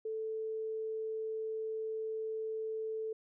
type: tone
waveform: sine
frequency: 440 Hz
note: A4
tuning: in tune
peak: -35 dBFS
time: 0.05-3.13 s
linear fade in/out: 5 ms
effects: none